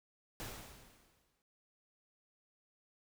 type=noise with exponential decay; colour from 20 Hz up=pink; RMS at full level=-43 dBFS; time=0.4-1.42 s; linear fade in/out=0 ms; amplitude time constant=220 ms; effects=none